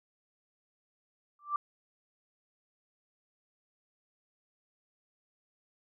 sine tone with exponential growth, 1174.7 Hz, D6, in tune, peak -24 dBFS, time 1.39-1.56 s, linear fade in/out 2 ms, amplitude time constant 35 ms, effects none

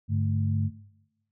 sine tone cluster, 99.7 / 144.9 / 218.4 Hz, G2 / D3 / A3, +30 / -23 / -13 cents, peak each -24 / -30 / -32 dBFS, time 0.08-0.71 s, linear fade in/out 50 ms, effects noise-tail reverb RT60 1.0 s tail -21 dB re dry

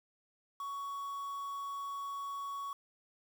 triangle tone with quantisation, 1118 Hz, C#6, 14 cents sharp, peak -36 dBFS, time 0.6-2.73 s, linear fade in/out 2 ms, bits 9, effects none

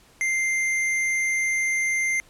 triangle tone with hard clipping, 2093 Hz, C7, in tune, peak -23 dBFS, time 0.21-2.2 s, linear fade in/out 0 ms, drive 14 dB, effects pink hiss -55 dBFS RMS until 2.29 s + low-pass 12000 Hz 12 dB/octave

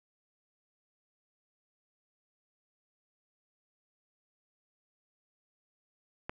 click, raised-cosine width 0.5 ms, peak -21 dBFS, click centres 6.295 s, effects none

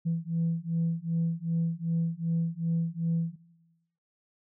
sine beating tone pair, 164.81 / 167.41 Hz, E3 / E3, 0 / +27 cents, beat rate 2.6 Hz, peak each -29 dBFS, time 0.05-3.36 s, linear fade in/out 20 ms, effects noise-tail reverb RT60 1.0 s tail -19 dB re dry + tanh soft clip ceiling -21 dBFS

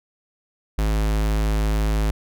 square tone, 53 Hz, G#1, 36 cents sharp, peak -19 dBFS, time 0.78-2.11 s, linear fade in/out 5 ms, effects none

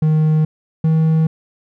triangle tone pair in turn, 155.56 / 159.47 Hz, D#3 / D#3, 0 / +43 cents, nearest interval unison, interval 43 cents, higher second, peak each -9 dBFS, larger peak neither, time 0.02-0.45 / 0.84-1.27 s, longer neither, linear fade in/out 5 ms, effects none

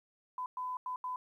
sine tone bursts at uneven times, 1006 Hz, B5, 32 cents sharp, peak -35 dBFS, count 4, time 0.38-0.46 / 0.57-0.77 / 0.86-0.96 / 1.04-1.16 s, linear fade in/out 2 ms, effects 12-bit

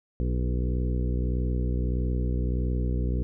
harmonic tone with a mistuned harmonic, 61.6 Hz, B1, 4 cents flat, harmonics 1 / 2 / 3 / 4 / 5 / 6 / 7 / 8, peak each -25 / -31 / -35 / -37 / -39 / -41 / -42 / -43 dBFS, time 0.2-3.23 s, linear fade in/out 0 ms, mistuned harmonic 6, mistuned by +24 cents, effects none

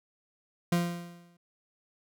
40% pulse tone with exponential decay, 173 Hz, F3, 16 cents flat, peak -21 dBFS, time 0.72-1.37 s, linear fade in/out 5 ms, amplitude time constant 140 ms, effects none

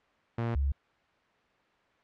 sawtooth / sine tone pair in turn, 116.54 / 69.17 Hz, A#2 / C#2, 0 / -3 cents, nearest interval major sixth, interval 903 cents, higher first, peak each -25 dBFS, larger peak neither, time 0.38-0.55 / 0.55-0.72 s, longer neither, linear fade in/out 5 ms, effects white hiss -66 dBFS RMS until 2.03 s + low-pass 2000 Hz 12 dB/octave

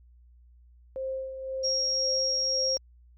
sine tone with tremolo, 528 Hz, C5, 16 cents sharp, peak -29 dBFS, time 0.96-2.77 s, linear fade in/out 0 ms, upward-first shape sine, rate 1.9 Hz, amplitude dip 55%
sine tone, 5588 Hz, F8, in tune, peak -25 dBFS, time 1.63-2.78 s, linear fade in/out 20 ms
effects added 60 Hz sine -53 dBFS peak until 3.17 s

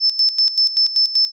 sine tone with tremolo, 5274 Hz, E8, in tune, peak -11 dBFS, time 0-1.32 s, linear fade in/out 50 ms, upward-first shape square, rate 5.2 Hz, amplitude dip 75%, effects none

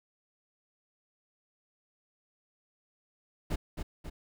brown noise with echo, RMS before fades -31 dBFS, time 3.5-3.56 s, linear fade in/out 10 ms, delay 270 ms, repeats 2, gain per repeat -5 dB, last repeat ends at 4.1 s, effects none

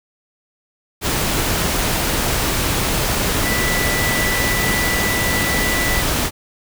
sine tone in noise, 1975.5 Hz, B6, in tune, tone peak -21 dBFS, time 3.42-6.04 s, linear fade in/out 50 ms, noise pink, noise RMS -19 dBFS, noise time 1.01-6.31 s, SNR -5 dB, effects none

